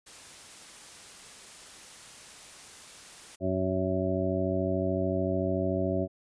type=noise; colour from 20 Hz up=white; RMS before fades=-48 dBFS; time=0.06-3.36 s; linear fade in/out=10 ms
type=harmonic tone; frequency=93.6 Hz; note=F#2; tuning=20 cents sharp; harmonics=1 / 2 / 3 / 4 / 6 / 7; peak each=-33 / -33 / -33 / -33 / -33 / -33 dBFS; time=3.4-6.08 s; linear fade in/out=50 ms
effects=resampled to 22050 Hz